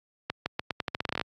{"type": "accelerating click train", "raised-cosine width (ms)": 0.3, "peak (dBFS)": -12, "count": 15, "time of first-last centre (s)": [0.3, 1.213], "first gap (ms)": 160, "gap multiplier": 0.84, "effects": ["high-pass 80 Hz 12 dB/octave", "AAC 64 kbps"]}